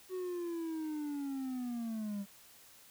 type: linear sweep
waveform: triangle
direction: down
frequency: 374.2 to 196 Hz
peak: -34 dBFS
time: 0.09-2.26 s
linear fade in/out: 50 ms
effects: white hiss -59 dBFS RMS until 2.9 s